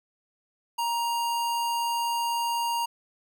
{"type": "tone", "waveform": "square", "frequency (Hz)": 938, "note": "A#5", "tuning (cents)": 11, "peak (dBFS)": -26, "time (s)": [0.78, 2.86], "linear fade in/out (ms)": 10, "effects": []}